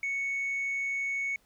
sine tone, 2217 Hz, C#7, in tune, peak -27 dBFS, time 0.03-1.36 s, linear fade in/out 2 ms, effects tanh soft clip ceiling -27 dBFS + pink hiss -67 dBFS RMS until 1.45 s

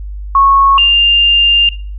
sine tone pair in turn, 1100 / 2799 Hz, C#6 / F7, -14 / +3 cents, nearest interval octave + major third, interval 1617 cents, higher second, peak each -5 dBFS, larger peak neither, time 0.35-0.78 / 0.78-1.69 s, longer second, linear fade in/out 2 ms, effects noise-tail reverb RT60 0.4 s tail -19 dB re dry + added 50 Hz sine -21 dBFS peak until 1.98 s

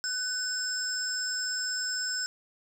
sine tone cluster, 1504 / 5260 / 7490 Hz, F#6 / E8 / A#8, +28 / -5 / +7 cents, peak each -34 / -32 / -35 dBFS, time 0.04-2.26 s, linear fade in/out 0 ms, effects 9-bit

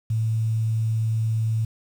sine tone, 111.4 Hz, A2, 22 cents sharp, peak -20 dBFS, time 0.1-1.65 s, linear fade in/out 5 ms, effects 8-bit

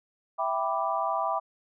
sine chord, E minor seventh, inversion none, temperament equal, 659.3 / 784 / 987.8 / 1174.7 Hz, E5 / G5 / B5 / D6, 0 / 0 / 0 / 0 cents, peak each -31 dBFS, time 0.38-1.4 s, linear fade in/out 20 ms, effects none

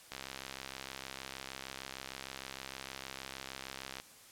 click train, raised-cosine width 0.2 ms, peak -24 dBFS, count 259, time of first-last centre 0.12-4 s, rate 66.5 Hz, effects white hiss -57 dBFS RMS until 4.31 s + low-pass 12000 Hz 12 dB/octave

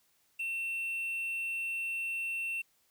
triangle tone with quantisation, 2700 Hz, E7, 41 cents sharp, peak -31 dBFS, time 0.39-2.62 s, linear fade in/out 10 ms, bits 10, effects white hiss -71 dBFS RMS until 2.9 s

